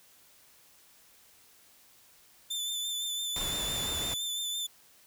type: tone with vibrato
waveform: sawtooth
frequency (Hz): 3535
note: A7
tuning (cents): +7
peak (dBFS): -29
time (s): 2.5-4.67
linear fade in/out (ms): 10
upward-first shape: sine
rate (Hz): 5.9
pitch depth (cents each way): 28
type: noise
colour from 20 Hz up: pink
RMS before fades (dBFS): -38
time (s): 3.36-4.14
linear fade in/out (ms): 2
effects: white hiss -60 dBFS RMS until 5.06 s